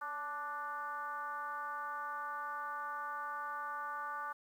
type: tone with frequency modulation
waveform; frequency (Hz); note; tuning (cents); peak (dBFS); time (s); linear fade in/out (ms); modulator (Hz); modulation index
sine; 1174.7; D6; 0; -38; 0.01-4.33; 10; 302; 1.1
effects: 11-bit